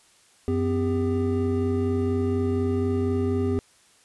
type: tone cluster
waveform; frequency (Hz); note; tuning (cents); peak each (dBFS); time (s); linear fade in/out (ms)
triangle; 92.6 / 253.7 / 399.3; F#2 / B3 / G4; +2 / +47 / +32; -24; 0.48-3.59; 0
effects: white hiss -58 dBFS RMS until 4.04 s + resampled to 24000 Hz